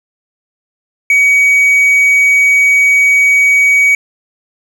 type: tone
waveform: triangle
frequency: 2260 Hz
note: C#7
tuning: 33 cents sharp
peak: -4 dBFS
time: 1.1-3.95 s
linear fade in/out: 2 ms
effects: none